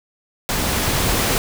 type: noise with level ramp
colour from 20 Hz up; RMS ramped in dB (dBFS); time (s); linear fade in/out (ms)
pink; -21 to -18; 0.49-1.38; 0
effects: none